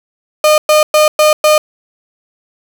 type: tone bursts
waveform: 35% pulse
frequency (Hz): 610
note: D#5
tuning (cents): -34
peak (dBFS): -4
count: 5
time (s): 0.44-1.58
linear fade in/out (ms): 2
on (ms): 140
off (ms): 110
effects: none